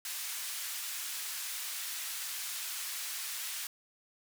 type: band-pass noise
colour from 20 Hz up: white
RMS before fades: -39 dBFS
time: 0.05-3.67 s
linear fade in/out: 2 ms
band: 1400 to 15000 Hz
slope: 12 dB/octave
effects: none